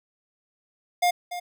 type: tone with echo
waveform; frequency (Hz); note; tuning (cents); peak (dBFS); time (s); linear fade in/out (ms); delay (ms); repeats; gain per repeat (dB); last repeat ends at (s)
square; 709; F5; +26; -19; 1.02-1.11; 10; 290; 1; -12; 1.4
effects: none